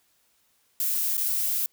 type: noise with dropouts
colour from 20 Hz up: violet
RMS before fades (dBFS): -26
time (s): 0.8-1.66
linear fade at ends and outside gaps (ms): 1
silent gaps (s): 1.17-1.178
effects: white hiss -67 dBFS RMS until 1.72 s